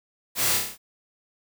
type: noise with echo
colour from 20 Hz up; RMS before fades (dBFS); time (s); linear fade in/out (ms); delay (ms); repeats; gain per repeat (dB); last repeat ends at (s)
white; -25; 0.35-0.6; 50; 30; 6; -3; 0.78
effects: none